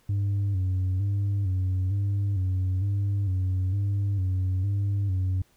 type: tone with vibrato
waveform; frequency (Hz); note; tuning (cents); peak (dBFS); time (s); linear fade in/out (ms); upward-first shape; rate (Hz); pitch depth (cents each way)
sine; 96.5; G2; -27; -20; 0.09-5.42; 5; square; 1.1; 63
effects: tanh soft clip ceiling -22 dBFS + pink hiss -64 dBFS RMS until 5.56 s